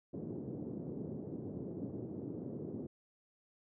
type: band-pass noise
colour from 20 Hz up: white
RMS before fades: -43 dBFS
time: 0.13-2.87 s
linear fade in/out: 10 ms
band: 110 to 380 Hz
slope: 24 dB/octave
effects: none